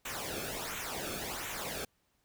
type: noise with flanger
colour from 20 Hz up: pink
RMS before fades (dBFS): -39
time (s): 0.05-1.85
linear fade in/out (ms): 5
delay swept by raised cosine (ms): 0.2 to 1.04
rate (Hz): 1.4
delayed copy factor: -0.7
effects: pink hiss -75 dBFS RMS until 2.24 s